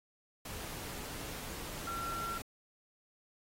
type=tone in noise; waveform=sine; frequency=1363 Hz; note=F6; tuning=43 cents flat; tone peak=-37 dBFS; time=1.87-2.38 s; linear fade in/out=5 ms; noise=pink; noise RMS=-44 dBFS; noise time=0.45-2.42 s; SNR=+4 dB; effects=AAC 48 kbps